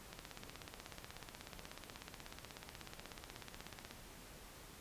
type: click train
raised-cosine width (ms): 0.2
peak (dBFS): -30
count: 63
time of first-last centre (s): 0.13-3.91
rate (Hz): 16.4
effects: pink hiss -56 dBFS RMS until 4.8 s + resampled to 32000 Hz